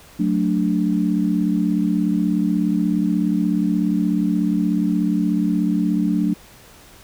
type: chord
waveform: sine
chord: D major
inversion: first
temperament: just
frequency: 183.54 / 220.2 / 293.7 Hz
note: F#3 / A3 / D4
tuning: -14 / +2 / 0 cents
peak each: -20 / -21 / -21 dBFS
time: 0.19-6.34 s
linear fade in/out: 10 ms
effects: pink hiss -46 dBFS RMS until 7.03 s